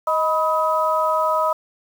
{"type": "tone cluster", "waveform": "sine", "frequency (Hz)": [627, 985, 1267], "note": ["D#5", "B5", "D#6"], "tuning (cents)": [13, -5, 31], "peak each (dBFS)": -21, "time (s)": [0.07, 1.53], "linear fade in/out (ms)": 5, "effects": ["7-bit"]}